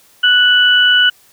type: tone pair together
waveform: sine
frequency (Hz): 1478 / 2965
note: F#6 / F#7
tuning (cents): -2 / +3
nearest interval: octave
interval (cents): 1205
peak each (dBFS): -10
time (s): 0.23-1.1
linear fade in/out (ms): 10
effects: white hiss -49 dBFS RMS until 1.32 s